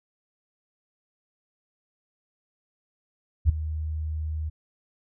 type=tone with ADSR envelope; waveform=sine; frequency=77.78 Hz; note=D#2; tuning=in tune; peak=-12 dBFS; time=3.45-4.5 s; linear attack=43 ms; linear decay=8 ms; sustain=-15 dB; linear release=17 ms; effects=none